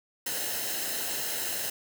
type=noise with comb filter; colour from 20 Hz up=white; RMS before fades=-32 dBFS; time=0.26-1.7 s; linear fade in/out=5 ms; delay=0.86 ms; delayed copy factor=-0.6; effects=none